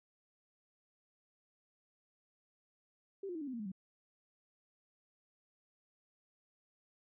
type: tone with pitch steps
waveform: sine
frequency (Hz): 392 / 353.3 / 318.4 / 287 / 258.6 / 233.1 / 210.1 / 189.32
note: G4 / F4 / D#4 / D4 / C4 / A#3 / G#3 / F#3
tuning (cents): 0 / +20 / +40 / -40 / -20 / 0 / +20 / +40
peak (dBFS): -39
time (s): 3.23-3.718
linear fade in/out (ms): 5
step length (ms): 61
effects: none

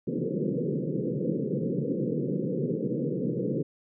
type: band-pass noise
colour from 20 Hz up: pink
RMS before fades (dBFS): -29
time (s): 0.07-3.63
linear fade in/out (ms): 10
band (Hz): 130 to 520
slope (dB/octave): 96
effects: none

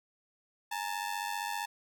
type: ring-modulated tone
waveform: sawtooth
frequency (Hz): 880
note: A5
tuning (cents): 0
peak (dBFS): -27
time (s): 0.71-1.66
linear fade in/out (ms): 10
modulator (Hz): 47.6
effects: none

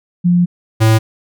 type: tone pair in turn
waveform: sine / square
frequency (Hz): 176 / 110.87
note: F3 / A2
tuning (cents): +14 / +14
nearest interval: minor sixth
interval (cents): 800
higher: first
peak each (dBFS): -8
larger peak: neither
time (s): 0.24-0.46 / 0.8-0.99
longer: first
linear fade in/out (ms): 20
effects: none

